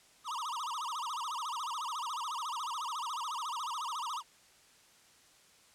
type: tone with vibrato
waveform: square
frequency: 1087 Hz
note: C#6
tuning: 34 cents flat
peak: -36 dBFS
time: 0.24-4.23 s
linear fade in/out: 50 ms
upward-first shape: sine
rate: 14 Hz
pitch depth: 290 cents each way
effects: white hiss -62 dBFS RMS until 5.74 s + low-pass 9000 Hz 12 dB/octave